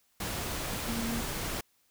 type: tone in noise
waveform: sine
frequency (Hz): 230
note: A#3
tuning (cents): -23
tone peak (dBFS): -33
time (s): 0.88-1.21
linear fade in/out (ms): 5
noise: pink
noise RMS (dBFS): -35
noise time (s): 0.2-1.61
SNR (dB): -1
effects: white hiss -70 dBFS RMS until 1.9 s